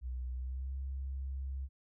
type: tone with pitch glide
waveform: sine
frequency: 62.5 to 66.99 Hz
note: B1 to C2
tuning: +21 to +41 cents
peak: -36 dBFS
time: 0.01-1.69 s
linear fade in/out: 50 ms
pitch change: +120 cents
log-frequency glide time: 0.32-0.75 s
effects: none